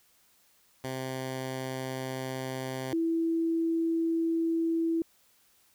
10% pulse / sine tone pair in turn, 130.81 / 329.6 Hz, C3 / E4, 0 / 0 cents, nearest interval octave + major third, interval 1600 cents, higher second, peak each -25 dBFS, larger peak neither, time 0.84-2.93 / 2.93-5.02 s, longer neither, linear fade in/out 2 ms, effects white hiss -65 dBFS RMS until 5.74 s

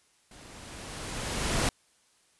pink noise with level ramp, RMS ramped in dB -51 to -26 dBFS, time 0.31-1.69 s, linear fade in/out 2 ms, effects white hiss -66 dBFS RMS until 2.39 s + resampled to 24000 Hz

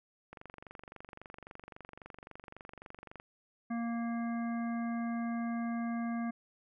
click train, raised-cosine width 0.5 ms, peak -32 dBFS, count 69, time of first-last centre 0.33-3.199 s, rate 23.7 Hz
harmonic tone, 233.1 Hz, A#3, in tune, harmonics 1 / 3 / 5 / 7 / 9, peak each -33 / -43 / -47 / -50 / -52 dBFS, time 3.7-6.31 s, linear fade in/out 10 ms
effects none

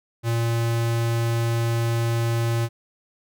square tone, 116.1 Hz, A#2, 7 cents flat, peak -21 dBFS, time 0.23-2.69 s, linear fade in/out 50 ms, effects none

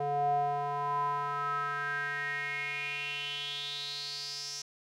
square tone with band-pass filter sweep, 143.8 Hz, D3, 36 cents flat, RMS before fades -34 dBFS, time 0-4.62 s, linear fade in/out 5 ms, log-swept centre 620 to 5700 Hz, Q 6.7, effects none

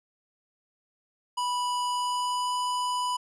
square tone with pitch glide, 984 to 991.4 Hz, B5 to B5, -7 to +6 cents, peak -27 dBFS, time 1.37-3.17 s, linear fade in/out 10 ms, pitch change +13 cents, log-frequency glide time 1.87-2.53 s, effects resampled to 24000 Hz

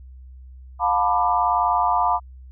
sine chord, B half-diminished seventh, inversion second, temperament just, 711.2 / 889 / 987.8 / 1185.3 Hz, F5 / A5 / B5 / D6, +31 / +18 / 0 / +16 cents, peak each -22 / -23 / -21 / -24 dBFS, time 0.79-2.2 s, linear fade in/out 50 ms, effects added 64 Hz sine -39 dBFS peak until 2.51 s

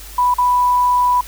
sine tone with dropouts, 987.8 Hz, B5, in tune, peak -11 dBFS, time 0.18-1.21 s, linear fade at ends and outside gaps 5 ms, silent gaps 0.341-0.383 s, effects added 50 Hz sine -35 dBFS peak until 1.27 s + white hiss -37 dBFS RMS until 1.27 s

